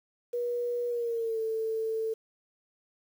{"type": "tone with pitch glide", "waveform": "sine", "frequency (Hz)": [481.7, 444.3], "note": ["B4", "A4"], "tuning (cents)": [-43, 17], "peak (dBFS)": -28, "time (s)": [0.33, 2.14], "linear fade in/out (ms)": 10, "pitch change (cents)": -140, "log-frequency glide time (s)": [0.89, 1.4], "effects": ["9-bit"]}